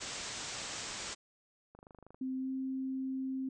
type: low-pass noise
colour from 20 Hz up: white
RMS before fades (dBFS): -42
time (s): 0-1.15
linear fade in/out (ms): 20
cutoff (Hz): 8200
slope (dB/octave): 96
type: click train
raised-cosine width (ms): 1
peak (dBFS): -40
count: 11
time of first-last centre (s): 1.75-2.145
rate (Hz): 25.3
type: tone with pitch glide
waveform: sine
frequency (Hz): 260.6 to 263.8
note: C4 to C4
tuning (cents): -7 to +14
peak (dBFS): -34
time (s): 2.21-3.49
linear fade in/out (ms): 5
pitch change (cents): +21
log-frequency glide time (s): 2.37-2.5
effects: none